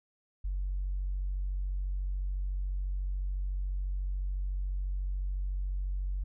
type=tone; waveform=sine; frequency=47 Hz; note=F#1; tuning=28 cents sharp; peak=-29 dBFS; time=0.44-6.24 s; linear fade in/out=10 ms; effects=tanh soft clip ceiling -26 dBFS